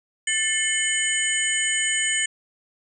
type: tone cluster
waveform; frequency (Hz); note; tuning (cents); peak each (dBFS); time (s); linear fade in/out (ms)
sine; 1770 / 2154 / 3025 / 6950 / 8360; A6 / C7 / F#7 / A8 / C9; +10 / +50 / +38 / -22 / -2; -27; 0.27-2.26; 5
effects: none